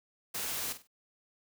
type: noise with echo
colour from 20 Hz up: white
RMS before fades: -36 dBFS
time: 0.34-0.73 s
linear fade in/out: 10 ms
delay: 48 ms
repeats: 3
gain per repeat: -11 dB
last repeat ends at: 0.874 s
effects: none